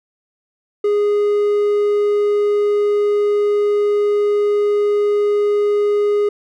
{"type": "tone", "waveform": "triangle", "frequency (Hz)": 413, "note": "G#4", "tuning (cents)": -10, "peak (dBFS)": -11, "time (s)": [0.84, 6.29], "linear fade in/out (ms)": 5, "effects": []}